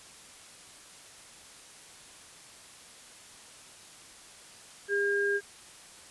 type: tone pair together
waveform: sine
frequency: 403.5 / 1614 Hz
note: G#4 / G#6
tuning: -50 / -50 cents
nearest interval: 2 octaves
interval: 2400 cents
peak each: -28 dBFS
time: 4.88-5.41 s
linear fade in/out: 50 ms
effects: white hiss -51 dBFS RMS until 6.1 s + resampled to 24000 Hz